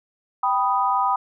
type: chord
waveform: sine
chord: G augmented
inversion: none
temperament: equal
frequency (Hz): 784 / 987.8 / 1244.5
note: G5 / B5 / D#6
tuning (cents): 0 / 0 / 0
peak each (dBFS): -23 / -21 / -23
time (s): 0.43-1.16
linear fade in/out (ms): 5
effects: none

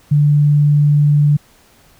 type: tone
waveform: sine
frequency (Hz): 146.83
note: D3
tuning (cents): 0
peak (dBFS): -8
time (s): 0.11-1.37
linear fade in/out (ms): 10
effects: pink hiss -50 dBFS RMS until 1.99 s

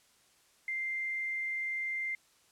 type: tone with tanh clipping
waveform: triangle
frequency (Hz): 2093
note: C7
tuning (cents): 0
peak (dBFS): -32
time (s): 0.68-2.15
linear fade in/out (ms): 2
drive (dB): 2
effects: white hiss -66 dBFS RMS until 2.51 s + low-pass 10000 Hz 12 dB/octave

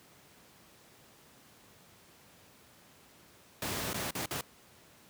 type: noise with dropouts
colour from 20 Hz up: pink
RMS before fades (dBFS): -35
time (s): 3.62-4.41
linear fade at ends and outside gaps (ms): 2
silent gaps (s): 3.932-3.943 / 4.108-4.151 / 4.259-4.309
effects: pink hiss -59 dBFS RMS until 5.09 s + high-pass 100 Hz 12 dB/octave

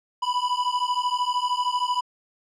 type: beating tone pair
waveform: square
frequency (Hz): 983 / 996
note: B5 / B5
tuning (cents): -8 / +14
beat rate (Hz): 13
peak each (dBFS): -26 / -26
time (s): 0.22-2.01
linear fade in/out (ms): 10
effects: low-pass 5000 Hz 12 dB/octave

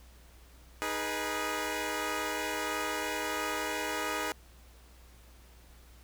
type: chord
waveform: 10% pulse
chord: G# minor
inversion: second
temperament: equal with one note detuned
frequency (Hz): 311.1 / 415.3 / 488.2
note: D#4 / G#4 / B4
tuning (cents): 0 / 0 / -20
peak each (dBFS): -28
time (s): 0.82-4.32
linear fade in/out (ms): 0
effects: added 60 Hz sine -54 dBFS peak until 6.03 s + pink hiss -60 dBFS RMS until 6.03 s

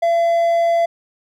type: tone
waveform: triangle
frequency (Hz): 677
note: E5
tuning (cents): +46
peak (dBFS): -11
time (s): 0.02-0.86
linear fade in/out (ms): 10
effects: none

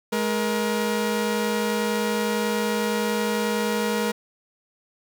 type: tone pair together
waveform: sawtooth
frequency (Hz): 211.5 / 473.9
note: G#3 / A#4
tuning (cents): +32 / +28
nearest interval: octave + major second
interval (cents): 1396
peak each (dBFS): -21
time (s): 0.12-4.12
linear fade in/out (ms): 10
effects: none

